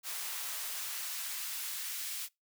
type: noise with high-pass filter sweep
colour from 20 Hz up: white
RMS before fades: -39 dBFS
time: 0.03-2.29 s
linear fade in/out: 50 ms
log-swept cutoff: 730 to 1900 Hz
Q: 0.72
effects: noise-tail reverb RT60 0.2 s tail -24 dB re dry